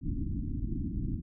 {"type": "low-pass noise", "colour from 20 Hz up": "pink", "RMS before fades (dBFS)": -33, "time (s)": [0.01, 1.22], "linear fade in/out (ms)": 50, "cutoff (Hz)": 330, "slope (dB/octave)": 96, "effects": []}